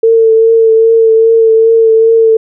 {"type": "tone with vibrato", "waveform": "sine", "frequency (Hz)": 449.9, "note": "A4", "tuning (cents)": 39, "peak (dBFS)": -3, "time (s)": [0.03, 2.37], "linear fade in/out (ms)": 5, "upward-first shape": "triangle", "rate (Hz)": 2.5, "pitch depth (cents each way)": 24, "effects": []}